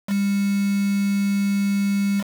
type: tone with quantisation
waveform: sine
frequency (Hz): 200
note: G3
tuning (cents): +35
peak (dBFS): -18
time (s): 0.07-2.24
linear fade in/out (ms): 50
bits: 5
effects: none